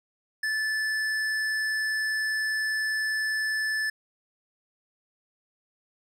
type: tone with hard clipping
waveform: triangle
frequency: 1745 Hz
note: A6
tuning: 15 cents flat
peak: -27 dBFS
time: 0.43-3.9 s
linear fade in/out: 5 ms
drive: 14 dB
effects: none